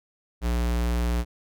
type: tone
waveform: square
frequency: 59.3 Hz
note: A#1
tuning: 30 cents sharp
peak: -23 dBFS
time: 0.41-1.25 s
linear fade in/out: 50 ms
effects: none